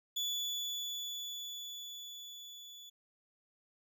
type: tone with level ramp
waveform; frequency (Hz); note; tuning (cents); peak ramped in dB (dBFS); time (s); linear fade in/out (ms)
35% pulse; 3446; A7; -37; -31 to -48; 0.16-2.9; 10
effects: none